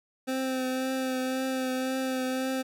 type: tone with vibrato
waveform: 25% pulse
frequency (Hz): 260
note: C4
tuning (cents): -11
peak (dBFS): -24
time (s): 0.27-2.63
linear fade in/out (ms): 20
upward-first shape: triangle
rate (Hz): 1.9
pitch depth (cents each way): 23
effects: none